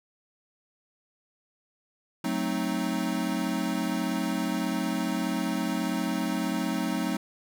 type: chord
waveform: square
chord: F# diminished seventh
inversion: none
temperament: equal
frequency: 185 / 220 / 261.6 / 311.1 Hz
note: F#3 / A3 / C4 / Eb4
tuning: 0 / 0 / 0 / 0 cents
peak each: -33 dBFS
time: 2.24-7.17 s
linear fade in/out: 5 ms
effects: none